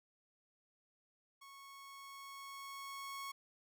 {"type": "tone with level ramp", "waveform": "sawtooth", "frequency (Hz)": 1102, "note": "C#6", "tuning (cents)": -11, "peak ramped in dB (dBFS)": [-51, -39], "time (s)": [1.41, 3.32], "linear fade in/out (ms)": 10, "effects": []}